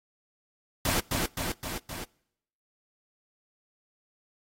pink noise with echo, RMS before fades -27 dBFS, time 0.85-1 s, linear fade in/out 2 ms, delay 260 ms, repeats 4, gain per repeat -3 dB, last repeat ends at 2.04 s, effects noise-tail reverb RT60 0.8 s tail -26 dB re dry + AAC 48 kbps

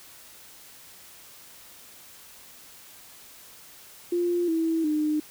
sine tone with pitch steps, 349.2 / 325.8 / 304 Hz, F4 / E4 / D#4, 0 / -20 / -40 cents, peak -22 dBFS, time 4.12-5.2 s, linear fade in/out 5 ms, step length 360 ms, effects white hiss -49 dBFS RMS until 5.3 s

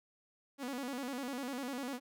sawtooth tone with vibrato, 261.6 Hz, C4, in tune, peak -34 dBFS, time 0.58-2 s, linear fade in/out 50 ms, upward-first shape square, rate 10 Hz, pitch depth 110 cents each way, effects none

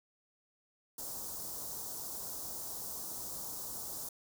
white band-stop noise, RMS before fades -42 dBFS, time 0.98-4.09 s, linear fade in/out 5 ms, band 1100 to 5100 Hz, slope 24 dB/octave, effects none

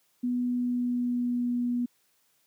sine tone with pitch glide, 246.1 to 243 Hz, B3 to B3, -6 to -28 cents, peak -25 dBFS, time 0.23-1.86 s, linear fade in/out 10 ms, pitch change -22 cents, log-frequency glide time 0.43-1.53 s, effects white hiss -69 dBFS RMS until 2.46 s + high-pass 100 Hz 12 dB/octave

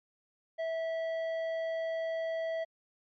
triangle tone with tanh clipping, 653 Hz, E5, 17 cents flat, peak -33 dBFS, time 0.58-2.65 s, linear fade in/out 20 ms, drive 13 dB, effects MP3 64 kbps

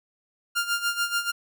sawtooth tone with tremolo, 1401 Hz, F6, 5 cents sharp, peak -18 dBFS, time 0.55-1.32 s, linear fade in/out 20 ms, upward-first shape sine, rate 6.9 Hz, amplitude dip 75%, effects none

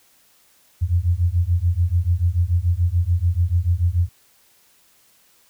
sine beating tone pair, 84 / 90.9 Hz, E2 / F#2, +33 / -30 cents, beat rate 6.9 Hz, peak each -19 dBFS, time 0.81-4.09 s, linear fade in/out 20 ms, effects white hiss -57 dBFS RMS until 5.49 s

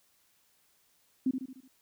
sine tone with echo, 260.4 Hz, C4, 8 cents flat, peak -24 dBFS, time 1.26-1.31 s, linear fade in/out 5 ms, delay 74 ms, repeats 5, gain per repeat -6 dB, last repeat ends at 1.68 s, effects white hiss -69 dBFS RMS until 1.81 s

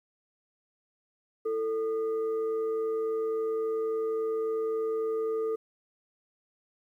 sine tone with frequency modulation, 444.1 Hz, A4, 16 cents sharp, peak -27 dBFS, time 1.45-5.56 s, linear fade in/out 10 ms, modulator 777 Hz, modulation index 0.34, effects 11-bit

